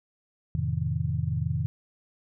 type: chord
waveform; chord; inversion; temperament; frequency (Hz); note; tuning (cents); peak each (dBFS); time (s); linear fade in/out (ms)
sine; F dominant seventh; none; just; 87.31 / 109.13 / 130.96 / 157.15; F2 / A2 / C3 / Eb3; 0 / -14 / +2 / +18; -31 / -32 / -30 / -30; 0.55-1.66; 0
effects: none